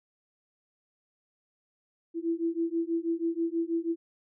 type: beating tone pair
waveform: sine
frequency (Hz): 330 / 336.2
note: E4 / E4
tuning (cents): +2 / +34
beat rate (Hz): 6.2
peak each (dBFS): -30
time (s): 2.14-3.96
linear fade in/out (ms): 50
effects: none